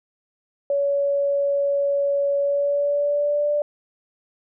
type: tone with pitch glide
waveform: sine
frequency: 564 to 588.3 Hz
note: C#5 to D5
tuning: +30 to +3 cents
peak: -18 dBFS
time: 0.7-3.62 s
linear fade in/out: 2 ms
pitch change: +73 cents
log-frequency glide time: 2.38-3.51 s
effects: none